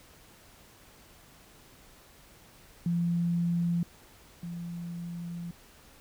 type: tone pair in turn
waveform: sine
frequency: 171.6 / 171.6 Hz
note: F3 / F3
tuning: -30 / -30 cents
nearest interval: unison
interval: 0 cents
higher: neither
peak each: -25 / -35 dBFS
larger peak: first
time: 2.86-3.83 / 4.43-5.51 s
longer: second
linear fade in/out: 2 ms
effects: pink hiss -56 dBFS RMS until 6 s